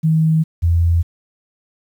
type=tone pair in turn; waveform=sine; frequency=159.2 / 84.57 Hz; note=D#3 / E2; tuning=+40 / +45 cents; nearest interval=major seventh; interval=1095 cents; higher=first; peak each=-11 dBFS; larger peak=neither; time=0.03-0.44 / 0.62-1.03 s; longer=neither; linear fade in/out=20 ms; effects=8-bit